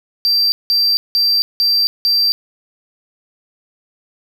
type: tone bursts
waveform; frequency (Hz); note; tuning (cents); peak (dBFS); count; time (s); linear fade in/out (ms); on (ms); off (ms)
triangle; 4699; D8; 0; -10; 5; 0.25-2.32; 0; 270; 180
effects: none